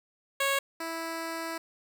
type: tone pair in turn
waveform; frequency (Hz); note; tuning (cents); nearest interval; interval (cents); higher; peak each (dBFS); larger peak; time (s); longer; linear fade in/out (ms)
10% pulse; 551 / 328.7; C#5 / E4; -11 / -5; major sixth; 894; first; -17 / -25; first; 0.4-0.59 / 0.8-1.58; second; 5
effects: none